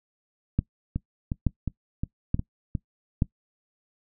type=two click trains; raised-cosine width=5 ms; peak=-15 / -9 dBFS; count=6 / 4; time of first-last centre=0.96-2.752 / 0.59-3.222 s; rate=2.79 / 1.14 Hz; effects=noise-tail reverb RT60 0.1 s tail -21 dB re dry